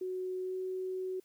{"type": "tone with pitch glide", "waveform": "sine", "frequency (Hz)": [370, 373], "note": ["F#4", "F#4"], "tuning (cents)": [0, 14], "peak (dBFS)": -34, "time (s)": [0.01, 1.2], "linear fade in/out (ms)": 5, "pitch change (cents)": 14, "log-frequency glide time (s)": [0.42, 0.55], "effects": ["white hiss -70 dBFS RMS until 1.24 s"]}